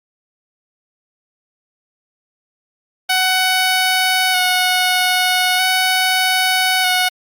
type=tone with vibrato; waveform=10% pulse; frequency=740 Hz; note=F#5; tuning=in tune; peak=-5 dBFS; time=3.09-7.09 s; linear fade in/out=10 ms; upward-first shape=square; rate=0.4 Hz; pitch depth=15 cents each way; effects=Opus 48 kbps